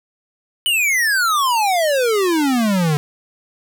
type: exponential sweep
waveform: square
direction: down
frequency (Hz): 3015 to 143.6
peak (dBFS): -15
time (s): 0.66-2.97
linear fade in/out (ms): 0
effects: none